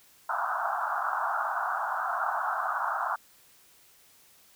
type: band-pass noise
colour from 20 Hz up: white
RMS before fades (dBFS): -30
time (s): 0.29-3.16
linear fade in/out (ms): 5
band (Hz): 660 to 1500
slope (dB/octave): 96
effects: white hiss -59 dBFS RMS until 4.55 s